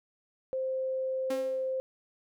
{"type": "tone", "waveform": "sine", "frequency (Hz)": 523.3, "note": "C5", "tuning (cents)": 0, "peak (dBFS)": -29, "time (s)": [0.53, 1.8], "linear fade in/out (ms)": 0}
{"type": "tone with exponential decay", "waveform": "sawtooth", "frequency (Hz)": 268.8, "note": "C4", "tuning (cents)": 47, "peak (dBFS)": -28, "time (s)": [1.3, 1.74], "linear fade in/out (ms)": 5, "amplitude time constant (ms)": 94}
{"effects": []}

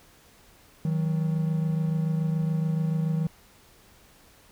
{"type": "tone pair together", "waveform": "triangle", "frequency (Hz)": [158.7, 185.72], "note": ["D#3", "F#3"], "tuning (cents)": [35, 7], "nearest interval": "minor third", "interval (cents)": 272, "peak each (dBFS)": [-22, -29], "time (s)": [0.85, 3.27], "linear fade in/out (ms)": 2, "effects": ["pink hiss -56 dBFS RMS until 4.51 s"]}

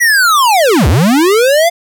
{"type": "linear two-way sweep", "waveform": "square", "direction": "down then up", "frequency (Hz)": [1968, 61.4, 704], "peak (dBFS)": -7, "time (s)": [0, 1.7], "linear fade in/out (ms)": 20, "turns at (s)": 0.88, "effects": []}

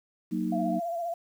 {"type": "chord", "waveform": "sine", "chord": "D# minor", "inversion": "first", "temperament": "equal", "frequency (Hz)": [185, 233.1, 311.1], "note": ["F#3", "A#3", "D#4"], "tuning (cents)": [0, 0, 0], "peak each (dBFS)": -31, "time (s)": [0.31, 0.8], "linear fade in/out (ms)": 20}
{"type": "tone with vibrato", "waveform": "sine", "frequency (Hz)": 683, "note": "F5", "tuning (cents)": -39, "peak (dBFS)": -29, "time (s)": [0.52, 1.14], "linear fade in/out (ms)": 5, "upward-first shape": "sine", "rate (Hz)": 15, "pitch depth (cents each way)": 45}
{"effects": ["9-bit"]}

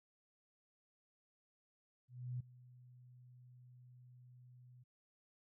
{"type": "tone with ADSR envelope", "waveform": "sine", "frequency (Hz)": 124.4, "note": "B2", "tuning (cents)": 13, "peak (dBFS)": -38, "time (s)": [2.08, 4.84], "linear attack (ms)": 320, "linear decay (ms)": 8, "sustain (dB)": -20, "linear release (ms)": 16, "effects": []}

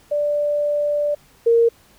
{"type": "tone pair in turn", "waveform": "sine", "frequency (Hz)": [587.3, 464.1], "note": ["D5", "A#4"], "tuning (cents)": [0, -8], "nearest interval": "major third", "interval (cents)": 408, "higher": "first", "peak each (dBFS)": [-17, -11], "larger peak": "second", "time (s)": [[0.11, 1.15], [1.46, 1.69]], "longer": "first", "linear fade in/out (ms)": 10, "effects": ["pink hiss -53 dBFS RMS until 1.98 s"]}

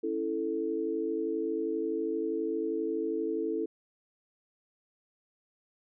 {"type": "chord", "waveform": "sine", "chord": "A major", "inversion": "first", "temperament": "equal", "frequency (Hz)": [277.2, 329.6, 440], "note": ["C#4", "E4", "A4"], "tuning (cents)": [0, 0, 0], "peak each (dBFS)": [-38, -32, -32], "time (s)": [0.03, 3.66], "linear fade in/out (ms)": 10, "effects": []}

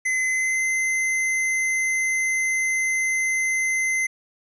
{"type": "tone with pitch glide", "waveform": "square", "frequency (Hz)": [2043, 2064], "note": ["C7", "C7"], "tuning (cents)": [-42, -24], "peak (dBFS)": -21, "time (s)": [0.05, 4.07], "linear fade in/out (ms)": 10, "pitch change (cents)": 18, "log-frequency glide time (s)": [0.28, 0.63], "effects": ["resampled to 24000 Hz"]}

